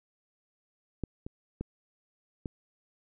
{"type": "clicks", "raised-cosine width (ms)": 3, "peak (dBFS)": [-19, -26, -21, -22], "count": 4, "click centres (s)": [1.037, 1.265, 1.61, 2.458], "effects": []}